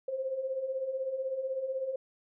sine beating tone pair, 514 / 530 Hz, C5 / C5, -31 / +22 cents, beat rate 16 Hz, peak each -39 / -32 dBFS, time 0.08-1.96 s, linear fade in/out 5 ms, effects none

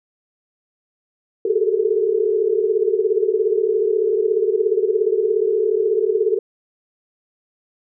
sine tone cluster, 379.4 / 416.4 / 433.8 / 450.6 Hz, F#4 / G#4 / A4 / A4, +43 / +5 / -25 / +41 cents, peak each -21 dBFS, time 1.45-6.39 s, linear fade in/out 5 ms, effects none

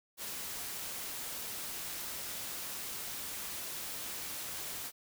white noise, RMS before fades -41 dBFS, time 0.17-4.92 s, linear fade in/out 50 ms, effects none

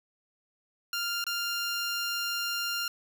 15% pulse tone with dropouts, 1396.9 Hz, F6, in tune, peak -23 dBFS, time 0.93-2.88 s, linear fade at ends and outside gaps 2 ms, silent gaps 1.241-1.266 s, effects none

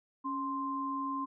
sine tone pair together, 277.2 / 1046.6 Hz, C#4 / C6, 0 / 0 cents, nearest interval octave + major seventh, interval 2300 cents, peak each -37 / -34 dBFS, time 0.24-1.26 s, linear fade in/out 20 ms, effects none

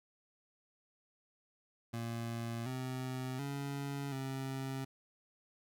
25% pulse tone with pitch steps, 116.1 / 129.1 / 140.3 / 133.8 Hz, A#2 / C3 / C#3 / C3, -7 / -23 / +21 / +39 cents, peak -34 dBFS, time 1.93-4.85 s, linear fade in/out 10 ms, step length 730 ms, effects none

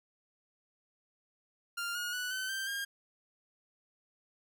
sawtooth tone with pitch steps, 1396.9 / 1437.8 / 1480 / 1523.3 / 1568 / 1613.9 Hz, F6 / F6 / F#6 / F#6 / G6 / G6, 0 / +50 / 0 / +50 / 0 / +50 cents, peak -31 dBFS, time 1.77-2.85 s, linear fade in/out 10 ms, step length 180 ms, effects none

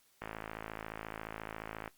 click train, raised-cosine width 0.5 ms, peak -25 dBFS, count 91, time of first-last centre 0.22-1.877 s, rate 54.3 Hz, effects white hiss -69 dBFS RMS until 1.97 s + Opus 48 kbps

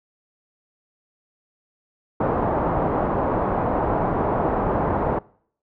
white low-pass noise, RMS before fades -22 dBFS, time 2.2-5.19 s, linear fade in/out 5 ms, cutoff 960 Hz, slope 24 dB/octave, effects noise-tail reverb RT60 0.6 s tail -24 dB re dry

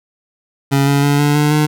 25% pulse tone with pitch steps, 138.59 / 141.01 / 143.48 / 145.99 / 148.54 / 151.13 Hz, C#3 / C#3 / D3 / D3 / D3 / D3, 0 / +30 / -40 / -10 / +20 / +50 cents, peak -7 dBFS, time 0.71-1.67 s, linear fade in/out 20 ms, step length 160 ms, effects none

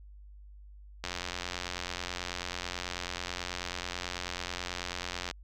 click train, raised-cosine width 0.2 ms, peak -17 dBFS, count 382, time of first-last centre 1.04-5.311 s, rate 89.2 Hz, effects added 50 Hz sine -48 dBFS peak until 5.43 s

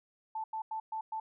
sine tone bursts at uneven times, 880 Hz, A5, in tune, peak -34 dBFS, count 5, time 0.35-0.44 / 0.53-0.62 / 0.71-0.8 / 0.92-1.01 / 1.12-1.2 s, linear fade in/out 5 ms, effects none

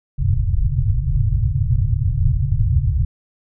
white low-pass noise, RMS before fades -17 dBFS, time 0.18-3.05 s, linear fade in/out 10 ms, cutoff 140 Hz, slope 96 dB/octave, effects none

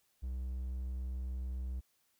triangle tone, 63.5 Hz, B1, 49 cents sharp, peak -34 dBFS, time 0.22-1.81 s, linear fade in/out 20 ms, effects white hiss -75 dBFS RMS until 2.19 s

